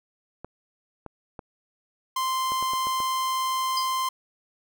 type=clicks; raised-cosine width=1 ms; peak=-23 dBFS; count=8; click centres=0.446 / 1.063 / 1.392 / 2.52 / 2.626 / 2.735 / 2.87 / 3.003 s
type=tone; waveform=45% pulse; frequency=1043 Hz; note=C6; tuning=6 cents flat; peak=-24 dBFS; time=2.16-4.09 s; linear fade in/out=5 ms
type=tone with exponential decay; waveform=sine; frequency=4978 Hz; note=D#8; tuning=in tune; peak=-23 dBFS; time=3.77-3.93 s; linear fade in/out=2 ms; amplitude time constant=34 ms
effects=none